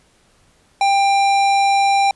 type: tone with hard clipping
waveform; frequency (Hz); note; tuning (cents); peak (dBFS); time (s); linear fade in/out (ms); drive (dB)
sine; 793; G5; +20; -14; 0.81-2.11; 2; 15
effects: pink hiss -56 dBFS RMS until 2.15 s + resampled to 24000 Hz